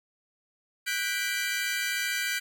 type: chord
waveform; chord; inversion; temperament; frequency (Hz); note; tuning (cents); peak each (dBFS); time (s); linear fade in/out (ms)
sawtooth; G major seventh; third; equal with one note detuned; 1480 / 1593.5 / 1975.5 / 2349; F#6 / G6 / B6 / D7; 0 / +28 / 0 / 0; -30; 0.86-2.4; 20
effects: none